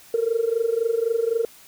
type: tone with amplitude modulation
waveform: sine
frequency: 459.1 Hz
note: A#4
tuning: 26 cents flat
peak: -15 dBFS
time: 0.14-1.45 s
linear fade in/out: 2 ms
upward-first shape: sine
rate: 23.9 Hz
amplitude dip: 85%
effects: tanh soft clip ceiling -12 dBFS + white hiss -49 dBFS RMS until 1.67 s